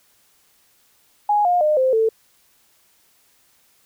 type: tone with pitch steps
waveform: sine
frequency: 830.6 / 710.7 / 608 / 520.2 / 445.1 Hz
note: G#5 / F5 / D#5 / C5 / A4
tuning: 0 / +30 / -40 / -10 / +20 cents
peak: -14 dBFS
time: 1.29-2.09 s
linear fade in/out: 5 ms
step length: 160 ms
effects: white hiss -59 dBFS RMS until 3.85 s